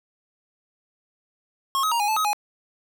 square tone with pitch steps, 1085 / 1269 / 937 / 826 / 871 / 1267 / 833 Hz, C#6 / D#6 / A#5 / G#5 / A5 / D#6 / G#5, -37 / +34 / +9 / -10 / -18 / +31 / +5 cents, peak -21 dBFS, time 1.75-2.331 s, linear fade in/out 0 ms, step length 83 ms, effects none

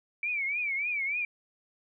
sine tone with vibrato, 2302 Hz, D7, 35 cents flat, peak -28 dBFS, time 0.23-1.25 s, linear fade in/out 2 ms, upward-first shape triangle, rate 3.4 Hz, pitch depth 150 cents each way, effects none

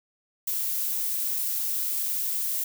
violet noise, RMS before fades -28 dBFS, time 0.47-2.64 s, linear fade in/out 5 ms, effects none

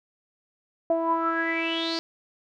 sawtooth tone with low-pass filter sweep, 329.6 Hz, E4, in tune, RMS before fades -26 dBFS, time 0.9-1.99 s, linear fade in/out 0 ms, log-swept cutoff 680 to 4800 Hz, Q 9.7, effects none

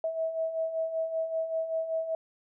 sine beating tone pair, 644 / 649.2 Hz, E5 / E5, -41 / -27 cents, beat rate 5.2 Hz, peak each -36 / -29 dBFS, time 0.04-2.15 s, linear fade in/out 2 ms, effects none

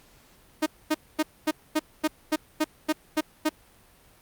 sawtooth tone bursts, 309.5 Hz, D#4, 9 cents flat, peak -17 dBFS, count 11, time 0.62-3.493 s, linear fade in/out 10 ms, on 43 ms, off 240 ms, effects pink hiss -57 dBFS RMS until 4.21 s + Opus 48 kbps

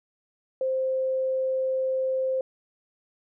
sine tone, 523.3 Hz, C5, in tune, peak -23 dBFS, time 0.61-2.41 s, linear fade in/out 2 ms, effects none

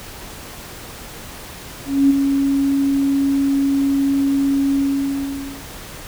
sine tone with ADSR envelope, 276.4 Hz, C#4, 5 cents flat, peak -8 dBFS, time 1.85-5.65 s, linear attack 250 ms, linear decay 18 ms, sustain -6 dB, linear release 890 ms, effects pink hiss -35 dBFS RMS until 6.07 s

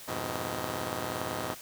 5% pulse chord, F half-diminished seventh, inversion none, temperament just, 87.31 / 104.77 / 125.72 / 157.15 Hz, F2 / Ab2 / Cb3 / Eb3, 0 / +16 / +31 / +18 cents, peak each -28 / -29 / -26 / -31 dBFS, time 0.07-1.55 s, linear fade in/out 20 ms, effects white hiss -47 dBFS RMS until 1.61 s

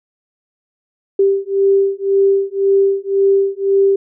sine beating tone pair, 392 / 393.9 Hz, G4 / G4, 0 / +8 cents, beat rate 1.9 Hz, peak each -14 dBFS, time 1.19-3.96 s, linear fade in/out 5 ms, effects none

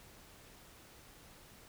silence, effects pink hiss -58 dBFS RMS until 1.68 s

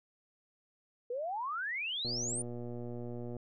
sine exponential sweep, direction up, 466.2 to 9500 Hz, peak -34 dBFS, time 1.1-2.42 s, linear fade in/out 5 ms
click train, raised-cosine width 2 ms, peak -30 dBFS, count 159, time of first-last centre 2.05-3.367 s, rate 120 Hz
effects none

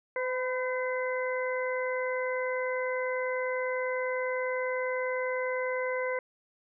harmonic tone with a mistuned harmonic, 510 Hz, C5, 44 cents flat, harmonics 1 / 2 / 3 / 4, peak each -30 / -37 / -39 / -36 dBFS, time 0.16-6.19 s, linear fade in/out 2 ms, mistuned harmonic 2, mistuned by -26 cents, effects none

